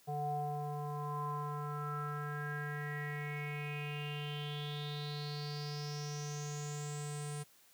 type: tone with low-pass filter sweep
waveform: square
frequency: 147.1 Hz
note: D3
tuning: 3 cents sharp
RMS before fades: -40 dBFS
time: 0.07-7.44 s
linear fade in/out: 20 ms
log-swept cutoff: 680 to 9200 Hz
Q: 8.2
effects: white hiss -65 dBFS RMS until 7.73 s + high-pass 80 Hz 12 dB/octave